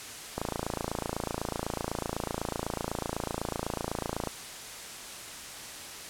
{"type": "click train", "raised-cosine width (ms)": 1, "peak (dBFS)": -16, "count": 110, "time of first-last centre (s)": [0.38, 4.273], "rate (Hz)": 28, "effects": ["white hiss -42 dBFS RMS until 6.09 s", "low-pass 10000 Hz 12 dB/octave"]}